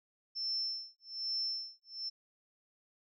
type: tone with tremolo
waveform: sine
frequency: 5340 Hz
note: E8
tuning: 22 cents sharp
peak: -32 dBFS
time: 0.35-2.1 s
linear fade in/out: 20 ms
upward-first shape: sine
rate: 1.2 Hz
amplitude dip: 100%
effects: none